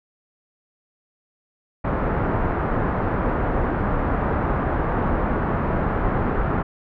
pink low-pass noise, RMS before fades -22 dBFS, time 1.84-6.63 s, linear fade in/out 10 ms, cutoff 1500 Hz, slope 24 dB/octave, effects none

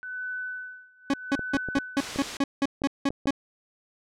sine tone with tremolo, 1502 Hz, F#6, 26 cents sharp, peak -30 dBFS, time 0.03-2.16 s, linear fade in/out 0 ms, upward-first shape sine, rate 0.82 Hz, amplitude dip 95%
40% pulse tone bursts, 277.2 Hz, C#4, in tune, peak -20 dBFS, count 11, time 1.1-3.307 s, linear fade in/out 2 ms, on 37 ms, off 180 ms
clicks, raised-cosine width 2 ms, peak -20 dBFS, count 8, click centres 1.393 / 1.548 / 1.687 / 1.77 / 2.16 / 2.819 / 3.105 / 3.257 s
white noise, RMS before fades -33 dBFS, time 1.97-2.37 s, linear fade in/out 2 ms
effects low-pass 6000 Hz 12 dB/octave

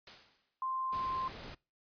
white noise with exponential decay, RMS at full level -47 dBFS, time 0.07-0.63 s, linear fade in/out 2 ms, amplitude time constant 120 ms
sine tone, 1046.5 Hz, C6, in tune, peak -33 dBFS, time 0.62-1.28 s, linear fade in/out 2 ms
pink noise, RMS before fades -47 dBFS, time 0.92-1.55 s, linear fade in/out 10 ms
effects noise-tail reverb RT60 0.3 s tail -24 dB re dry + resampled to 11025 Hz

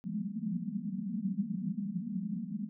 white band-pass noise, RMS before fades -36 dBFS, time 0.04-2.69 s, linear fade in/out 0 ms, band 170 to 230 Hz, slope 96 dB/octave, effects none

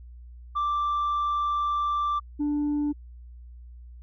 sine tone pair in turn, 1174.7 / 293.7 Hz, D6 / D4, 0 / 0 cents, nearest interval 2 octaves, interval 2400 cents, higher first, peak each -21 dBFS, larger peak neither, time 0.55-2.2 / 2.39-2.93 s, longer first, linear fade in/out 20 ms, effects tanh soft clip ceiling -22 dBFS + added 60 Hz sine -42 dBFS peak until 4.02 s

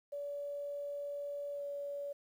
sine tone with pitch glide, 573 to 569.4 Hz, D5 to C#5, -43 to +46 cents, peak -38 dBFS, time 0.12-2.13 s, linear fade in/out 10 ms, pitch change -11 cents, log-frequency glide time 1.52-1.63 s, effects 11-bit

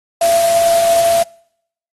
sine tone in noise, 675 Hz, E5, 41 cents sharp, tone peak -10 dBFS, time 0.21-1.23 s, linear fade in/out 5 ms, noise white, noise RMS -22 dBFS, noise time 0.21-1.23 s, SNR +9 dB, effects noise-tail reverb RT60 0.7 s tail -26 dB re dry + AAC 32 kbps

